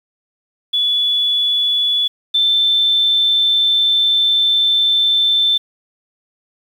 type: tone pair in turn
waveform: sine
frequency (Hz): 3427 / 3544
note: A7 / A7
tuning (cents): -46 / +12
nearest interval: minor second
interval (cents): 58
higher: second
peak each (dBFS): -13 / -11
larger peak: second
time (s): 0.73-2.08 / 2.34-5.58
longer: second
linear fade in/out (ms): 10
effects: 7-bit